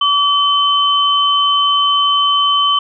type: tone pair together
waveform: sine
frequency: 1148 / 3065 Hz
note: D6 / G7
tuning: -40 / -40 cents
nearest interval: octave + perfect fourth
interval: 1700 cents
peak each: -13 dBFS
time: 0.01-2.79 s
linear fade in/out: 5 ms
effects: none